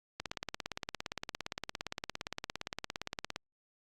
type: click train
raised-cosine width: 0.2 ms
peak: -19 dBFS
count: 56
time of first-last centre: 0.2-3.361 s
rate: 17.4 Hz
effects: Opus 48 kbps